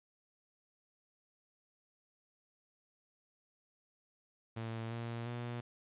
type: tone with pitch steps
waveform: sawtooth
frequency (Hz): 113.5 / 116.76 / 120.11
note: A#2 / A#2 / B2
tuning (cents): -46 / +3 / -48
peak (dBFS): -35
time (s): 4.56-5.61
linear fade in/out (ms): 10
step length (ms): 350
effects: resampled to 8000 Hz + 11-bit